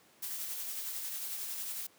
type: noise with tremolo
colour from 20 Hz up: blue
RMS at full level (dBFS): -38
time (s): 0.22-1.87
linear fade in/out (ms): 10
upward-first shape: sine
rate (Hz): 11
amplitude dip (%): 30
effects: pink hiss -63 dBFS RMS until 1.98 s + high-pass 200 Hz 12 dB/octave